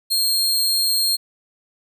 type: tone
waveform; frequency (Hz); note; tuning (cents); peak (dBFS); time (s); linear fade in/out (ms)
sawtooth; 4229; C8; +18; -14; 0.1-1.17; 20
effects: none